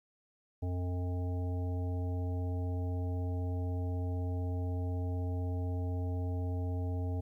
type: harmonic tone with a mistuned harmonic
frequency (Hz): 89.2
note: F2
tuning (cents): +37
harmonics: 1 / 3 / 5 / 7 / 9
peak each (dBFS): -32 / -42 / -46 / -49 / -51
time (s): 0.62-7.21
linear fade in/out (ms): 10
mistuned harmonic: 7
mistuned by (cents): +32
effects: 12-bit